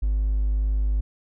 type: tone with hard clipping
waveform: triangle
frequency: 51.2 Hz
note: G#1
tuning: 24 cents flat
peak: -20 dBFS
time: 0.02-1.01 s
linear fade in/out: 10 ms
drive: 4 dB
effects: none